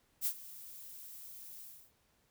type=noise with ADSR envelope; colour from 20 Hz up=violet; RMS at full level=-32 dBFS; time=0.21-1.92 s; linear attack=49 ms; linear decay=72 ms; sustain=-18 dB; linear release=290 ms; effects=pink hiss -73 dBFS RMS until 2.3 s